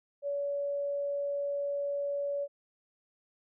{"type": "tone", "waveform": "sine", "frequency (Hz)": 568, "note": "C#5", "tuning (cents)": 42, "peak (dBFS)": -30, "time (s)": [0.22, 2.48], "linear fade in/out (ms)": 50, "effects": []}